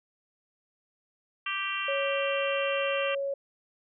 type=harmonic tone; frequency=392 Hz; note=G4; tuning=in tune; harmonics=3 / 4 / 5 / 6 / 7 / 8; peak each=-35 / -38 / -39 / -39 / -33 / -38 dBFS; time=1.46-3.15 s; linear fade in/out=5 ms
type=tone; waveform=sine; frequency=554.4 Hz; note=C#5; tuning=in tune; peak=-28 dBFS; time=1.88-3.34 s; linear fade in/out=5 ms
effects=none